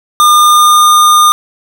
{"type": "tone with pitch glide", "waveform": "square", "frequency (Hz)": [1208, 1215], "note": ["D6", "D#6"], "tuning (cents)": [48, -42], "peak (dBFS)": -4, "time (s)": [0.2, 1.32], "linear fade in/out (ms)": 0, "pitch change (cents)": 10, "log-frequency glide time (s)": [0.37, 0.88], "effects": []}